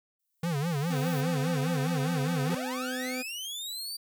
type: noise with exponential growth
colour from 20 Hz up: violet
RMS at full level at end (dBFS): -43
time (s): 0.19-1.21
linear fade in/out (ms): 5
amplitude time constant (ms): 220
type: tone with vibrato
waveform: square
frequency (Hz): 155.56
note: D#3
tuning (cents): 0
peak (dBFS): -28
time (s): 0.43-2.55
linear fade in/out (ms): 5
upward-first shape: sine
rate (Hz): 4.9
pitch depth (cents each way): 210
type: tone with pitch glide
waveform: 25% pulse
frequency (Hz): 256.6 to 254.7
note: C4 to C4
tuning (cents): -34 to -46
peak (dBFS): -29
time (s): 0.89-3.23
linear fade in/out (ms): 20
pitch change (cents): -12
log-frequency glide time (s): 2.06-2.8
type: linear sweep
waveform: sawtooth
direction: up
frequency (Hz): 324.7 to 4689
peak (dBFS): -32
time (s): 2.49-3.97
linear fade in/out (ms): 10
effects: none